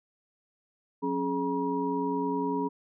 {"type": "tone cluster", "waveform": "sine", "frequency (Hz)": [181.9, 271.9, 421, 958], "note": ["F#3", "C#4", "G#4", "A#5"], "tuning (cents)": [-29, -33, 24, 47], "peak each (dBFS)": [-37, -30, -32, -32], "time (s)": [1.02, 2.69], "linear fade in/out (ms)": 20, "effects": []}